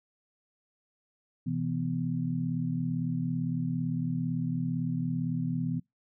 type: tone cluster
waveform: sine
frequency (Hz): 126.5 / 164.3 / 248.3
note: B2 / E3 / B3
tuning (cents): +42 / -5 / +9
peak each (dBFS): -34 / -31 / -33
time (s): 1.46-5.8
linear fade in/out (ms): 10
effects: noise-tail reverb RT60 0.2 s tail -26 dB re dry